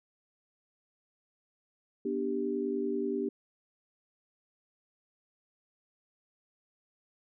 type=chord; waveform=sine; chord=G major; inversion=first; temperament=equal with one note detuned; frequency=243.4 / 293.7 / 392 Hz; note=B3 / D4 / G4; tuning=-25 / 0 / 0 cents; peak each=-35 / -35 / -32 dBFS; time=2.05-3.29 s; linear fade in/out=5 ms; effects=none